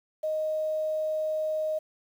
sine tone with quantisation, 622.3 Hz, D#5, in tune, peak -26 dBFS, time 0.23-1.79 s, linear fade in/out 10 ms, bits 9, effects none

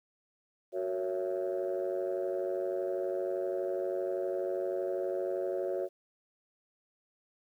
sine chord, F# dominant seventh, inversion none, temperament just, 370 / 462.5 / 555 / 666 Hz, F#4 / A#4 / C#5 / E5, 0 / -14 / +2 / +18 cents, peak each -33 / -39 / -34 / -38 dBFS, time 0.72-5.89 s, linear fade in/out 50 ms, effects tanh soft clip ceiling -24 dBFS + 11-bit

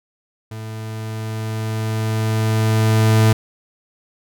40% pulse tone with level ramp, 110 Hz, A2, in tune, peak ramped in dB -28 to -9 dBFS, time 0.51-3.33 s, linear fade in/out 5 ms, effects none

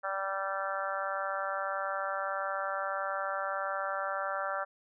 harmonic tone, 194.4 Hz, G3, 14 cents flat, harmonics 3 / 4 / 5 / 6 / 7 / 8 / 9, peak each -37 / -39 / -44 / -40 / -36 / -41 / -44 dBFS, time 0.03-4.65 s, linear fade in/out 20 ms, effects none

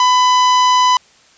45% pulse tone, 1000 Hz, B5, 21 cents sharp, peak -9 dBFS, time 0-0.97 s, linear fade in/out 2 ms, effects white hiss -49 dBFS RMS until 1.37 s + resampled to 16000 Hz

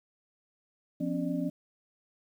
sine tone cluster, 174.1 / 254 / 279.7 / 599 Hz, F3 / B3 / C#4 / D5, -5 / +49 / +16 / +34 cents, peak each -34 / -34 / -32 / -40 dBFS, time 1-1.5 s, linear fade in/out 10 ms, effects 10-bit

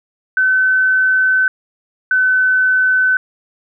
sine tone pair in turn, 1521 / 1514 Hz, F#6 / F#6, +47 / +39 cents, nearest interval unison, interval 8 cents, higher first, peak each -10 dBFS, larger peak neither, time 0.37-1.48 / 2.11-3.17 s, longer first, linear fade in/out 2 ms, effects none

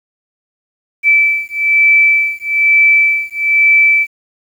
sine beating tone pair, 2318 / 2319.1 Hz, D7 / D7, -23 / -22 cents, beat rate 1.1 Hz, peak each -11 dBFS, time 1.03-4.07 s, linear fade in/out 50 ms, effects 7-bit

